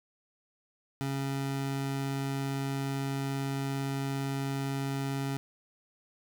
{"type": "tone", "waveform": "25% pulse", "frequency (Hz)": 137.1, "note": "C#3", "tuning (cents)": -19, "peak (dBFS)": -27, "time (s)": [1.01, 5.37], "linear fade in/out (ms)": 0, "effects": []}